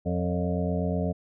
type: harmonic tone with a mistuned harmonic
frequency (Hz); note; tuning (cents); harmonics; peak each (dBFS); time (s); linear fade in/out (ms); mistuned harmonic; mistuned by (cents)
88.5; F2; +23; 1 / 2 / 3 / 5 / 6 / 7 / 8; -30 / -28 / -34 / -34 / -37 / -34 / -40; 0.05-1.13; 20; 6; +67
effects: none